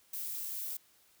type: noise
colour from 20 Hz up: violet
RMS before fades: -39 dBFS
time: 0.13-0.77 s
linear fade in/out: 5 ms
effects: white hiss -66 dBFS RMS until 1.2 s